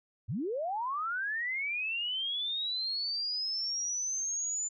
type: linear sweep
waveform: sine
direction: up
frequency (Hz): 82.41 to 7090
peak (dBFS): -31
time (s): 0.28-4.69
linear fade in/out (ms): 20
effects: none